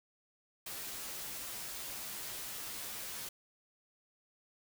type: noise with comb filter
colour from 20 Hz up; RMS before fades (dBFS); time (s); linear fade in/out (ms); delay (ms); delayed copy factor
white; -43; 0.66-3.29; 5; 12; -0.65
effects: none